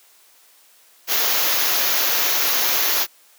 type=band-stop noise; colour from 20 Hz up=white; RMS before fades=-19 dBFS; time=1.07-3.07 s; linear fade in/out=50 ms; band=6900 to 11000 Hz; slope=96 dB/octave; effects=white hiss -53 dBFS RMS until 3.38 s + high-pass 400 Hz 12 dB/octave